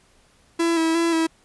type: tone with vibrato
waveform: 45% pulse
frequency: 330 Hz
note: E4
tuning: 2 cents sharp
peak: -18 dBFS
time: 0.59-1.27 s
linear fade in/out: 10 ms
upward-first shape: square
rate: 2.8 Hz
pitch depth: 26 cents each way
effects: pink hiss -58 dBFS RMS until 1.44 s + resampled to 24000 Hz